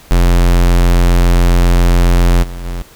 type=tone with level steps; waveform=square; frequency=43.67 Hz; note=F1; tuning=1 cent sharp; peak=-7 / -23 / -19 dBFS; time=0.11-2.82 s; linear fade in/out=0 ms; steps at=2.42 / 2.64 s; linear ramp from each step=20 ms; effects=pink hiss -41 dBFS RMS until 2.95 s